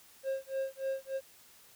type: tone with tremolo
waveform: triangle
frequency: 536 Hz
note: C5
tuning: 42 cents sharp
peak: -28 dBFS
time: 0.23-1.21 s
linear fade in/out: 50 ms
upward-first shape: sine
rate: 3.4 Hz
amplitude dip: 100%
effects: white hiss -59 dBFS RMS until 1.75 s